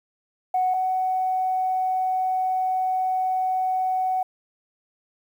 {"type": "tone pair in turn", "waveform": "sine", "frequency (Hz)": [740, 747.3], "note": ["F#5", "F#5"], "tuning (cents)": [0, 17], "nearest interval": "unison", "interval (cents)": 17, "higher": "second", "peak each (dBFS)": [-18, -20], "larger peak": "first", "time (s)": [[0.54, 0.74], [0.74, 4.23]], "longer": "second", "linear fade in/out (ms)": 5, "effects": ["tanh soft clip ceiling -14 dBFS", "9-bit"]}